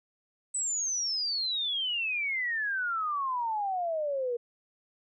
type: exponential sweep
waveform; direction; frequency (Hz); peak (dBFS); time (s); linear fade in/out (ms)
sine; down; 8110 to 468.2; -28; 0.54-4.37; 10
effects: none